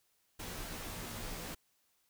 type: noise with comb filter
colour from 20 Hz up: pink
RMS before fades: -43 dBFS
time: 0.39-1.55 s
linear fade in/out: 10 ms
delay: 15 ms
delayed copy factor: -0.65
effects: white hiss -75 dBFS RMS until 2.09 s